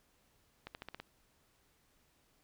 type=accelerating click train; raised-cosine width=0.3 ms; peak=-28 dBFS; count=6; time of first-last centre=0.67-1 s; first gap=79 ms; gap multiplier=0.91; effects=pink hiss -72 dBFS RMS until 2.43 s